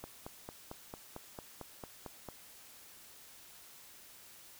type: click train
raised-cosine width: 1 ms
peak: -29 dBFS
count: 11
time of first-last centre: 0.04-2.287 s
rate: 4.45 Hz
effects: white hiss -56 dBFS RMS until 4.59 s